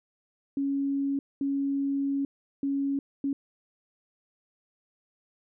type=tone bursts at uneven times; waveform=sine; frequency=277.5 Hz; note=C#4; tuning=2 cents sharp; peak=-25 dBFS; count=4; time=0.57-1.19 / 1.41-2.25 / 2.63-2.99 / 3.24-3.33 s; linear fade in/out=2 ms; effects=none